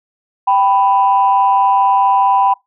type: tone pair together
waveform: sine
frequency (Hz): 784 / 991.5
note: G5 / B5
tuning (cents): 0 / +7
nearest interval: major third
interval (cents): 407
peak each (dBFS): -11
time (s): 0.47-2.54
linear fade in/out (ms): 10
effects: noise-tail reverb RT60 0.2 s tail -24 dB re dry + tanh soft clip ceiling -2 dBFS